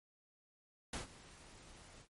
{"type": "noise with ADSR envelope", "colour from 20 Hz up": "pink", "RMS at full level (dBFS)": -40, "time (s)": [0.93, 2.08], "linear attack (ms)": 4, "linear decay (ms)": 130, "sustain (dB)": -18, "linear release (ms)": 76, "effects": ["noise-tail reverb RT60 0.1 s tail -26 dB re dry", "MP3 48 kbps"]}